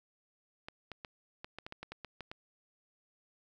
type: clicks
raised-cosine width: 0.3 ms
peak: -27 dBFS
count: 12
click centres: 0.685 / 0.917 / 1.048 / 1.445 / 1.586 / 1.665 / 1.724 / 1.83 / 1.92 / 2.047 / 2.207 / 2.315 s
effects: 11-bit